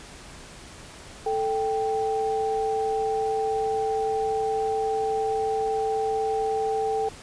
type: tone pair together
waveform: sine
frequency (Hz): 440 / 784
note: A4 / G5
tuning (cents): 0 / 0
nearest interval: minor seventh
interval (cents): 1000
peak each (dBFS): -25 / -26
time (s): 1.26-7.09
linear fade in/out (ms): 5
effects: pink hiss -44 dBFS RMS until 7.22 s + resampled to 22050 Hz